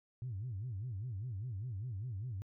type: tone with vibrato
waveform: sine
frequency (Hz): 110.2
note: A2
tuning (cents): +3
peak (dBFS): -37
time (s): 0.22-2.42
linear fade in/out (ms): 0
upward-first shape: sine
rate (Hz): 5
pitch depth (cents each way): 290
effects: tanh soft clip ceiling -34 dBFS